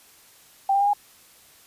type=tone with pitch steps; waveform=sine; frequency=784 / 796.3 / 808.8 / 821.6 Hz; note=G5 / G5 / G#5 / G#5; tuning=0 / +27 / -46 / -19 cents; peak=-17 dBFS; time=0.69-0.934 s; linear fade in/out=5 ms; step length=61 ms; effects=white hiss -53 dBFS RMS until 1.66 s + resampled to 32000 Hz